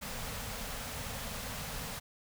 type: band-stop noise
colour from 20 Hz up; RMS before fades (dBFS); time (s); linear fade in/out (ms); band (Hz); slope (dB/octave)
pink; -40; 0.01-2; 20; 270 to 420; 96
effects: none